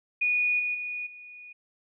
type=tone with level steps; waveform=sine; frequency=2461 Hz; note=D#7; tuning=20 cents flat; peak=-22 / -26 / -31 / -43 dBFS; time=0.21-1.53 s; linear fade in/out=10 ms; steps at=0.59 / 0.74 / 1.06 s; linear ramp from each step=10 ms; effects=none